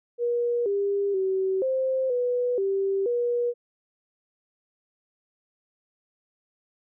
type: tone with pitch steps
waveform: sine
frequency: 478.1 / 400.9 / 380.7 / 524 / 491.7 / 390.7 / 481 Hz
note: A#4 / G4 / F#4 / C5 / B4 / G4 / B4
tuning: +44 / +39 / +49 / +2 / -8 / -6 / -46 cents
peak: -22 dBFS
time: 0.18-3.54 s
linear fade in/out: 50 ms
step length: 480 ms
effects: none